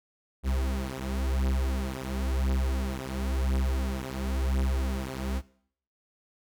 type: beating tone pair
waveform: 45% pulse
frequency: 65.41 / 66.37 Hz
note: C2 / C2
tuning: 0 / +25 cents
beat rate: 0.96 Hz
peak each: -30 dBFS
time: 0.43-5.42 s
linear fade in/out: 50 ms
effects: noise-tail reverb RT60 0.6 s tail -19 dB re dry